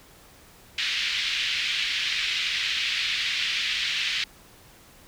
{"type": "band-pass noise", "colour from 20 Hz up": "white", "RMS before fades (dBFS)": -27, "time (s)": [0.78, 4.24], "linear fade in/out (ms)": 2, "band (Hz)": [2000, 3800], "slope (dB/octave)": 24, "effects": ["pink hiss -52 dBFS RMS until 5.07 s"]}